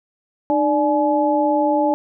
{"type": "tone cluster", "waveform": "sine", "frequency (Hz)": [303, 587, 850], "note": ["D#4", "D5", "G#5"], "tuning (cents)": [-46, -1, 40], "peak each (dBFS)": -19, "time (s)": [0.5, 1.94], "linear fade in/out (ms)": 0, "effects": []}